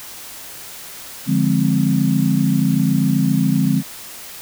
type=chord; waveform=sine; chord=D half-diminished seventh; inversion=none; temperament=equal; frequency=146.83 / 174.61 / 207.7 / 261.6 Hz; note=D3 / F3 / Ab3 / C4; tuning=0 / 0 / 0 / 0 cents; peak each=-19 dBFS; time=1.26-3.83 s; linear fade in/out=50 ms; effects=white hiss -35 dBFS RMS until 4.41 s